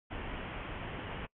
pink low-pass noise, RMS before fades -41 dBFS, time 0.1-1.27 s, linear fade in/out 20 ms, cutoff 3200 Hz, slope 96 dB/octave, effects noise-tail reverb RT60 0.1 s tail -23 dB re dry

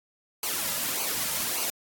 white noise with flanger, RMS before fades -29 dBFS, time 0.43-1.7 s, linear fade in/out 2 ms, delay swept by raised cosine 0.55 to 2.75 ms, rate 1.7 Hz, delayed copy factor -0.65, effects AAC 64 kbps

